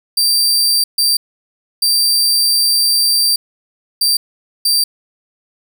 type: tone bursts at uneven times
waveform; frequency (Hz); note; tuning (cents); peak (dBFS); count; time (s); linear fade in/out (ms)
sawtooth; 4690; D8; -3; -8; 5; 0.17-0.84 / 0.98-1.17 / 1.82-3.36 / 4.01-4.17 / 4.65-4.84; 5
effects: none